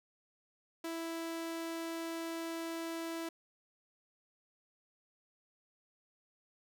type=tone; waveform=sawtooth; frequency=330.3 Hz; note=E4; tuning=4 cents sharp; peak=-34 dBFS; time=0.84-3.29 s; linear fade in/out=5 ms; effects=none